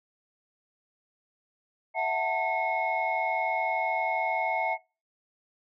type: tone cluster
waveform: sine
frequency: 657 / 737 / 890 / 2174 Hz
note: E5 / F#5 / A5 / C#7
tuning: -6 / -7 / +20 / -34 cents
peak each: -30 dBFS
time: 1.94-4.78 s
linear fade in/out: 50 ms
effects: noise-tail reverb RT60 0.3 s tail -22 dB re dry + tanh soft clip ceiling -17 dBFS